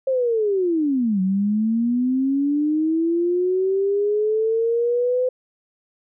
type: linear two-way sweep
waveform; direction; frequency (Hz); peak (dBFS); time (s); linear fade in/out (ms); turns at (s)
sine; down then up; 538 to 185 to 510; -17; 0.07-5.29; 5; 1.21
effects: none